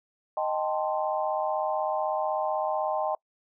sine chord, A half-diminished seventh, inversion second, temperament equal, 622.3 / 784 / 880 / 1046.5 Hz, Eb5 / G5 / A5 / C6, 0 / 0 / 0 / 0 cents, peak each -29 / -30 / -33 / -34 dBFS, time 0.37-3.15 s, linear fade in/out 2 ms, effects noise-tail reverb RT60 0.1 s tail -25 dB re dry

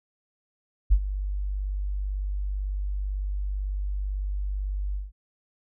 sine tone with ADSR envelope, 49 Hz, G1, in tune, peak -12 dBFS, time 0.9-5.12 s, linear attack 23 ms, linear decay 62 ms, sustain -14 dB, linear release 170 ms, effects none

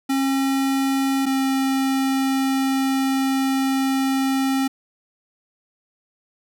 square tone pair in turn, 270 / 267.8 Hz, C#4 / C4, -45 / +40 cents, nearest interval unison, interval 15 cents, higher first, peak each -19 dBFS, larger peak neither, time 0.09-1.26 / 1.26-4.68 s, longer second, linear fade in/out 10 ms, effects none

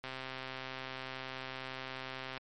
click train, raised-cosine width 0.3 ms, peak -25 dBFS, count 307, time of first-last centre 0.04-2.376 s, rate 131 Hz, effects MP3 48 kbps

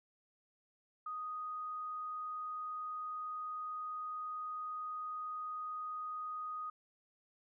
sine tone, 1244.5 Hz, D#6, in tune, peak -39 dBFS, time 1.06-6.7 s, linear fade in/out 5 ms, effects none

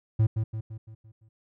triangle tone with echo, 110 Hz, A2, in tune, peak -16 dBFS, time 0.19-0.27 s, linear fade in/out 10 ms, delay 170 ms, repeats 6, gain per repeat -6 dB, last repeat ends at 1.29 s, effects none

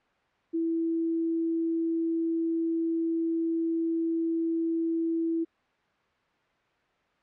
sine tone, 329.6 Hz, E4, in tune, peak -25 dBFS, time 0.53-5.45 s, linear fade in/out 20 ms, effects white hiss -67 dBFS RMS until 7.22 s + low-pass 2000 Hz 12 dB/octave

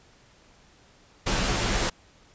pink noise with comb filter, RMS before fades -25 dBFS, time 1.26-1.9 s, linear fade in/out 10 ms, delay 13 ms, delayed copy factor -0.6, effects pink hiss -57 dBFS RMS until 2.34 s + resampled to 16000 Hz

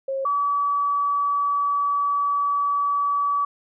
sine tone pair in turn, 539 / 1144.7 Hz, C#5 / D6, -49 / -45 cents, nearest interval octave + minor second, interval 1304 cents, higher second, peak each -23 / -19 dBFS, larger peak second, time 0.08-0.25 / 0.25-3.45 s, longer second, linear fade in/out 5 ms, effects none

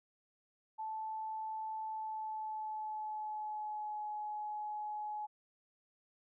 sine tone with pitch glide, 875 to 844.7 Hz, A5 to G#5, -10 to +29 cents, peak -38 dBFS, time 0.78-5.27 s, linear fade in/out 20 ms, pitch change -61 cents, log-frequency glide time 1.82-4.06 s, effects none

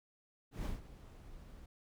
brown noise with ADSR envelope, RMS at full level -37 dBFS, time 0.51-1.66 s, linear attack 140 ms, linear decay 150 ms, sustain -16 dB, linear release 5 ms, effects none

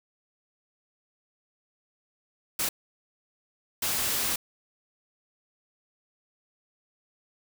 white noise bursts at uneven times, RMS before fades -28 dBFS, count 2, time 2.59-2.69 / 3.82-4.36 s, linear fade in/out 5 ms, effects none

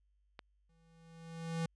click, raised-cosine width 0.3 ms, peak -30 dBFS, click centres 0.392 s
square tone with exponential growth, 164.81 Hz, E3, in tune, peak -33 dBFS, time 0.69-1.66 s, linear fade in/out 5 ms, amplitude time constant 210 ms
effects added 50 Hz sine -70 dBFS peak until 1.75 s + resampled to 22050 Hz

